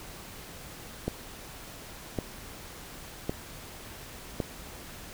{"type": "click train", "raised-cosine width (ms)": 2, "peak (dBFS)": -15, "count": 4, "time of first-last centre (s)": [1.08, 4.402], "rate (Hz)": 0.903, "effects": ["pink hiss -45 dBFS RMS until 5.13 s"]}